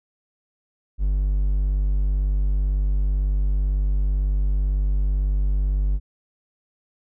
triangle tone, 49 Hz, G1, in tune, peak -16 dBFS, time 0.98-6 s, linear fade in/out 50 ms, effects none

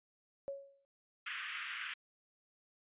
sine tone with exponential decay, 554.4 Hz, C#5, in tune, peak -36 dBFS, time 0.48-0.85 s, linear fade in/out 0 ms, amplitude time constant 79 ms
pink band-pass noise, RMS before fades -43 dBFS, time 1.26-1.94 s, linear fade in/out 5 ms, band 1300 to 3200 Hz, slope 48 dB/octave
effects resampled to 8000 Hz

